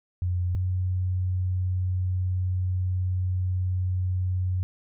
sine tone pair in turn, 89.6 / 91.85 Hz, F2 / F#2, +45 / -12 cents, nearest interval unison, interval 43 cents, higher second, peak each -23 dBFS, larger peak neither, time 0.22-0.55 / 0.55-4.63 s, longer second, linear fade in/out 0 ms, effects none

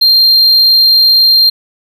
triangle tone, 4186 Hz, C8, in tune, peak -3 dBFS, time 0.01-1.5 s, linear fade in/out 10 ms, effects none

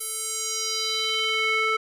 square tone with band-pass filter sweep, 440 Hz, A4, in tune, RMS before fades -26 dBFS, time 0-1.77 s, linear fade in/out 10 ms, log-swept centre 11000 to 1700 Hz, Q 2.6, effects none

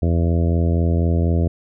harmonic tone, 84.1 Hz, E2, 35 cents sharp, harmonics 1 / 2 / 3 / 4 / 5 / 6 / 7 / 8, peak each -16 / -22 / -26 / -28 / -30 / -32 / -33 / -34 dBFS, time 0.02-1.48 s, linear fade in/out 5 ms, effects none

